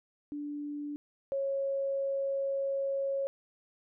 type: tone pair in turn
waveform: sine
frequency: 292.3 / 548.6 Hz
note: D4 / C#5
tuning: -8 / -18 cents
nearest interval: major seventh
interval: 1090 cents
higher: second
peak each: -35 / -29 dBFS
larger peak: second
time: 0.32-0.96 / 1.32-3.27 s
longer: second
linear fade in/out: 0 ms
effects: none